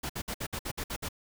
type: noise bursts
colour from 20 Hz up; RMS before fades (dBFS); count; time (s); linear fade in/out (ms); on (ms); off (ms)
pink; -35; 9; 0.03-1.088; 10; 66; 58
effects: none